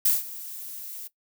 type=noise with ADSR envelope; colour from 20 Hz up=violet; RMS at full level=-19 dBFS; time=0.05-1.08 s; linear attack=6 ms; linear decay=170 ms; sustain=-19 dB; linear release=13 ms; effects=noise-tail reverb RT60 0.1 s tail -17 dB re dry